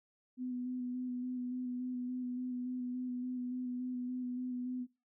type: tone with vibrato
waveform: sine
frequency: 250 Hz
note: B3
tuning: 21 cents sharp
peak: -36 dBFS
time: 0.37-4.87 s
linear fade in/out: 50 ms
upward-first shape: square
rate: 3.5 Hz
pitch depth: 16 cents each way
effects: noise-tail reverb RT60 0.3 s tail -18 dB re dry